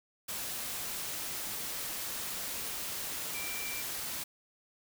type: tone in noise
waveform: sine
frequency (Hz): 2349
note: D7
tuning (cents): 0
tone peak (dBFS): -41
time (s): 3.34-3.82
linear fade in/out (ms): 10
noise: white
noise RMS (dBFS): -38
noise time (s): 0.28-4.24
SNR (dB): -6
effects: none